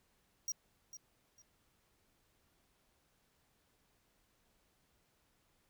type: tone with echo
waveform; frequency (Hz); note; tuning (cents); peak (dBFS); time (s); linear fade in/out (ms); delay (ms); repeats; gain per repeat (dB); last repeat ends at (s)
square; 5710; F8; +37; -36; 0.48-0.52; 2; 450; 2; -12; 1.42
effects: pink hiss -75 dBFS RMS until 5.69 s